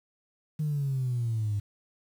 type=exponential sweep; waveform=sine; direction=down; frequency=155.4 to 100.8 Hz; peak=-25 dBFS; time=0.59-1.6 s; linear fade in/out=10 ms; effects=tanh soft clip ceiling -22 dBFS + 9-bit